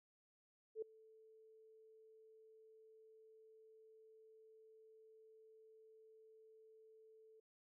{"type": "tone with ADSR envelope", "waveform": "sine", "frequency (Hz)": 440, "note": "A4", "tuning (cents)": 0, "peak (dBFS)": -39, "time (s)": [0.75, 7.4], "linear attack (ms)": 71, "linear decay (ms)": 4, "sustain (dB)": -24, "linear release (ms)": 5, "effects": []}